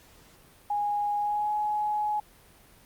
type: tone with pitch glide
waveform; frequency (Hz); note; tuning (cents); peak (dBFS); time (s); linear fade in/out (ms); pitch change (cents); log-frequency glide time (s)
sine; 825 to 841.4; G#5 to G#5; -12 to +22; -25; 0.7-2.2; 5; +34; 1.18-1.52
effects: pink hiss -56 dBFS RMS until 2.85 s + Opus 48 kbps